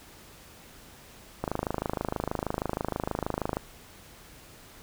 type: click train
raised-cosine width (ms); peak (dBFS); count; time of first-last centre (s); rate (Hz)
1; -14; 57; 1.44-3.569; 26.3
effects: pink hiss -51 dBFS RMS until 4.82 s